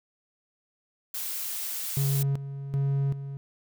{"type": "noise", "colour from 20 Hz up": "blue", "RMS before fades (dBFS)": -33, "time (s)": [1.14, 2.23], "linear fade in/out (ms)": 5}
{"type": "tone with tremolo", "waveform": "triangle", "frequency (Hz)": 138.59, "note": "C#3", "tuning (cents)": 0, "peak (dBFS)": -21, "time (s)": [1.97, 3.37], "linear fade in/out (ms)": 0, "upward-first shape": "square", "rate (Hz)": 1.3, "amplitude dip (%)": 70}
{"effects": []}